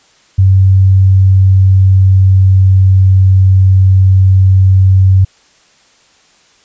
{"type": "tone with pitch glide", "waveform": "sine", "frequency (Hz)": [95.6, 94.99], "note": ["G2", "F#2"], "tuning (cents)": [-43, 46], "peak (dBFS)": -3, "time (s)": [0.38, 5.25], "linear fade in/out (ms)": 10, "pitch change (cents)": -11, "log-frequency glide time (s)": [0.97, 3.28], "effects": ["white hiss -48 dBFS RMS until 6.64 s", "resampled to 16000 Hz"]}